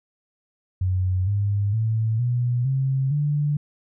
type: tone with pitch steps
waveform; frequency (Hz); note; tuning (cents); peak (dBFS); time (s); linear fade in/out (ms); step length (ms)
sine; 92.5 / 101.46 / 111.28 / 122.05 / 133.87 / 146.83; F#2 / G#2 / A2 / B2 / C3 / D3; 0 / -40 / +20 / -20 / +40 / 0; -19; 0.81-3.57; 5; 460
effects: none